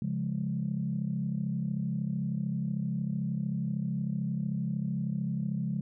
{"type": "chord", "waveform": "sine", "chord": "Db major", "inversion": "none", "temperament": "equal", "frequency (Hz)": [138.59, 174.61, 207.7], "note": ["Db3", "F3", "Ab3"], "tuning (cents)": [0, 0, 0], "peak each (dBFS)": -33, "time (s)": [0.02, 5.81], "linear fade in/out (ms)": 2, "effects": ["tanh soft clip ceiling -20 dBFS"]}